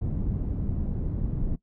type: low-pass noise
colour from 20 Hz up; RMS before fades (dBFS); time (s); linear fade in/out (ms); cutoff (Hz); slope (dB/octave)
pink; -28; 0.01-1.56; 10; 200; 12
effects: noise-tail reverb RT60 0.1 s tail -19 dB re dry